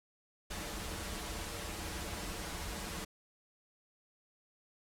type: noise with comb filter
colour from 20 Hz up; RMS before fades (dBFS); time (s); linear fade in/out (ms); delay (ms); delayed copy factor
pink; -41; 0.5-3.05; 10; 7.7; -0.75
effects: low-pass 12000 Hz 12 dB/octave